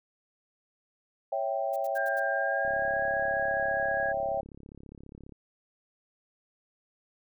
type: chord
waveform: sine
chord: C# diminished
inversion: none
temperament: equal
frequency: 554.4 / 659.3 / 784 Hz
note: C#5 / E5 / G5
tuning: 0 / 0 / 0 cents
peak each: -32 dBFS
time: 1.32-4.41 s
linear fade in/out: 5 ms
type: noise bursts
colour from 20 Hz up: blue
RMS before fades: -49 dBFS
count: 5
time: 1.73-2.198 s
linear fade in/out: 5 ms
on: 32 ms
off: 77 ms
type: tone with pitch glide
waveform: sine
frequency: 1600 to 1651.6 Hz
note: G6 to G#6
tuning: +35 to -10 cents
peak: -30 dBFS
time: 1.95-4.13 s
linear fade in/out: 20 ms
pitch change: +55 cents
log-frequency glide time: 2.29-3.02 s
type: click train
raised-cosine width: 3 ms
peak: -34 dBFS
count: 94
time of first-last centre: 2.65-5.322 s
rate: 34.8 Hz
effects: none